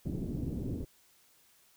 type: low-pass noise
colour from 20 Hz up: white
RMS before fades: -36 dBFS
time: 0.05-0.85 s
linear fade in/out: 10 ms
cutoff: 310 Hz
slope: 24 dB/octave
effects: white hiss -65 dBFS RMS until 1.76 s